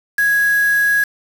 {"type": "tone with quantisation", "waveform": "sine", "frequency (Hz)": 1661.2, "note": "G#6", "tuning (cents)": 0, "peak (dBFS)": -12, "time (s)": [0.18, 1.04], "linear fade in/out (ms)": 5, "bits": 4, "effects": []}